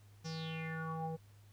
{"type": "tone with low-pass filter sweep", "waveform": "square", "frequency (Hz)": 161.4, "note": "E3", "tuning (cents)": -36, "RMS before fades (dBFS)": -41, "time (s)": [0.24, 1.17], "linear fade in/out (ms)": 20, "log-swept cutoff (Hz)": [5900, 590], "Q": 6.7, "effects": ["added 102 Hz sine -58 dBFS peak until 1.52 s", "pink hiss -69 dBFS RMS until 1.52 s"]}